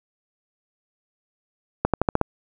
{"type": "accelerating click train", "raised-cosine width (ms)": 1, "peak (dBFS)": -4, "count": 6, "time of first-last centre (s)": [1.85, 2.213], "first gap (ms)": 87, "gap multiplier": 0.91, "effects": []}